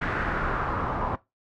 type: noise with low-pass filter sweep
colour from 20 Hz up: pink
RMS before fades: -28 dBFS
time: 0.01-1.16 s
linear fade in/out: 10 ms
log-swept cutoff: 1700 to 1000 Hz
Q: 2.9
effects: noise-tail reverb RT60 0.2 s tail -18 dB re dry